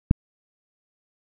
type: click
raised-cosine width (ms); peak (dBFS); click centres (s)
5; -3; 0.111
effects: none